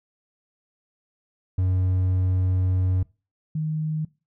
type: tone pair in turn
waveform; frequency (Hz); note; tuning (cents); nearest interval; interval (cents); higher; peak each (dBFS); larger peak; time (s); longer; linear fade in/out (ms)
triangle / sine; 92.5 / 155.57; F#2 / D#3; 0 / 0; major sixth; 900; second; -17 / -23; first; 1.58-3.03 / 3.55-4.05; first; 5
effects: noise-tail reverb RT60 0.3 s tail -22 dB re dry